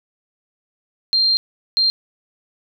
sine tone bursts at uneven times, 4182 Hz, C8, 2 cents flat, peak -13 dBFS, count 2, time 1.13-1.37 / 1.77-1.9 s, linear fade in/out 0 ms, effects none

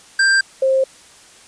square / sine tone pair in turn, 1582 / 530.4 Hz, G6 / C5, +15 / +23 cents, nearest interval octave + perfect fifth, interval 1892 cents, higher first, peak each -12 dBFS, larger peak neither, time 0.19-0.41 / 0.62-0.84 s, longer neither, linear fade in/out 5 ms, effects white hiss -45 dBFS RMS until 1.47 s + resampled to 22050 Hz

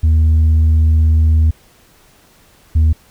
sine tone pair in turn, 79.1 / 78.81 Hz, D#2 / D#2, +29 / +23 cents, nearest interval unison, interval 6 cents, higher first, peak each -5 dBFS, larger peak neither, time 0.03-1.51 / 2.75-2.93 s, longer first, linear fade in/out 10 ms, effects tanh soft clip ceiling -7 dBFS + pink hiss -49 dBFS RMS until 3.1 s

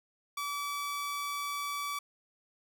sawtooth tone, 1150 Hz, D6, 37 cents flat, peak -30 dBFS, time 0.37-1.99 s, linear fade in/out 5 ms, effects none

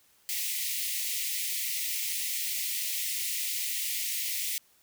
white high-pass noise, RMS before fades -32 dBFS, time 0.29-4.58 s, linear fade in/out 0 ms, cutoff 1900 Hz, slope 96 dB/octave, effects white hiss -64 dBFS RMS until 4.82 s

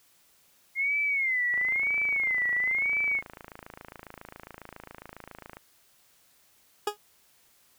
sine tone with vibrato, 2119 Hz, C7, 21 cents sharp, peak -24 dBFS, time 0.75-3.22 s, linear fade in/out 50 ms, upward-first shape sine, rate 1 Hz, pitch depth 150 cents each way
click train, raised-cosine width 0.5 ms, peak -27 dBFS, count 111, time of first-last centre 1.54-5.569 s, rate 27.3 Hz
20% pulse tone with exponential decay, 415.3 Hz, G#4, in tune, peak -18 dBFS, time 6.87-6.97 s, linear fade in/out 5 ms, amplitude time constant 20 ms
effects white hiss -63 dBFS RMS until 7.78 s

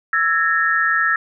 sine tone cluster, 1328 / 1672 / 1832 Hz, E6 / G#6 / A#6, +12 / +11 / -31 cents, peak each -19 dBFS, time 0.13-1.16 s, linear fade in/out 2 ms, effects none

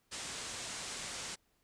white low-pass noise, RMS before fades -43 dBFS, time 0.11-1.36 s, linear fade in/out 20 ms, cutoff 8800 Hz, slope 48 dB/octave, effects pink hiss -75 dBFS RMS until 1.63 s

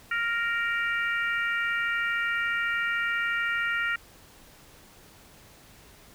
harmonic tone, 466.2 Hz, A#4, in tune, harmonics 3 / 4 / 5 / 6, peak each -28 / -29 / -34 / -38 dBFS, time 0.11-3.96 s, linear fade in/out 5 ms, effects pink hiss -53 dBFS RMS until 6.14 s

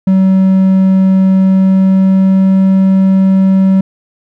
triangle tone with pitch glide, 190 to 191.21 Hz, F#3 to G3, +46 to -43 cents, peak -3 dBFS, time 0.07-3.81 s, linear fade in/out 5 ms, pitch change +11 cents, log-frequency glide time 1.33-2.62 s, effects none

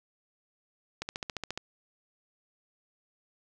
click train, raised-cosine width 0.2 ms, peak -17 dBFS, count 9, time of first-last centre 1.02-1.576 s, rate 14.4 Hz, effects none

